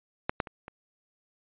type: clicks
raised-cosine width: 0.5 ms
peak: -11 / -11 / -26 / -26 dBFS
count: 4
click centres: 0.295 / 0.402 / 0.472 / 0.681 s
effects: resampled to 8000 Hz